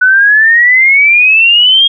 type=exponential sweep; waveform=sine; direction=up; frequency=1480 to 3273 Hz; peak=-3 dBFS; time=0.01-1.88 s; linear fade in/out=10 ms; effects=none